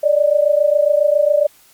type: tone pair together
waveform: sine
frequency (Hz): 576.7 / 604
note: D5 / D5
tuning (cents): -32 / +48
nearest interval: minor second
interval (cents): 80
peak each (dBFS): -14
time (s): 0.03-1.47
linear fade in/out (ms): 10
effects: white hiss -50 dBFS RMS until 1.73 s + Opus 48 kbps